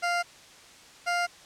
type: tone pair in turn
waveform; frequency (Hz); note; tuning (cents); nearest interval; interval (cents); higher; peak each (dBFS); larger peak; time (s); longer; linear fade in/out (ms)
20% pulse; 698 / 700.8; F5 / F5; -1 / +6; unison; 7; second; -20; neither; 0.02-0.23 / 1.06-1.27; neither; 20
effects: white hiss -51 dBFS RMS until 1.45 s + low-pass 7000 Hz 12 dB/octave